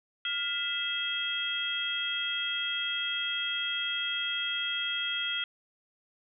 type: tone cluster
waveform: sine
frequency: 1411 / 1996 / 2631 / 3254 Hz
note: F6 / B6 / E7 / G#7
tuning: +17 / +18 / -4 / -36 cents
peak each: -36 / -39 / -38 / -31 dBFS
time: 0.25-5.44 s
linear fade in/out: 2 ms
effects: none